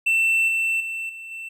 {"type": "tone with level steps", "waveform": "triangle", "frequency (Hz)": 2680, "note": "E7", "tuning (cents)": 28, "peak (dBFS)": [-15, -18, -25, -33, -30], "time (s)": [0.06, 1.49], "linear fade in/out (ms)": 10, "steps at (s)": [0.48, 0.8, 1.09, 1.31], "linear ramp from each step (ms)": 5, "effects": []}